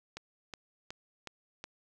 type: click train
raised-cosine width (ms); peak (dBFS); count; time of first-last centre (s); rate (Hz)
0.2; -24; 5; 0.17-1.641; 2.72
effects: none